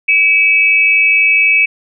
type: tone pair together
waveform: sine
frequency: 2292 / 2596 Hz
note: D7 / E7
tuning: -43 / -27 cents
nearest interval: major second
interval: 216 cents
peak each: -10 dBFS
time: 0.08-1.66 s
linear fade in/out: 10 ms
effects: none